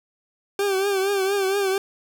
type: tone with vibrato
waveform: 40% pulse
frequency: 392 Hz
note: G4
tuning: in tune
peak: -19 dBFS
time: 0.59-1.78 s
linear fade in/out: 2 ms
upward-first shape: triangle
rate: 4.3 Hz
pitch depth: 77 cents each way
effects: none